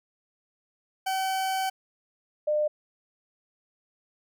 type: tone pair in turn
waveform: 40% pulse / sine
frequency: 763 / 602.3 Hz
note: G5 / D5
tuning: -47 / +44 cents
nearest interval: major third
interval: 409 cents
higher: first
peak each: -25 / -22 dBFS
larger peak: second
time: 1.06-1.7 / 2.47-2.68 s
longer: first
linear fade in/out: 10 ms
effects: none